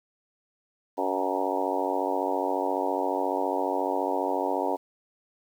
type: harmonic tone with a mistuned harmonic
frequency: 94.5 Hz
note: F#2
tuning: 37 cents sharp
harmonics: 3 / 4 / 5 / 6 / 7 / 8 / 9 / 10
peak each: -33 / -33 / -33 / -33 / -33 / -33 / -33 / -33 dBFS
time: 0.97-4.77 s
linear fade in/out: 20 ms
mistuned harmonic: 9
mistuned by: +37 cents
effects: 9-bit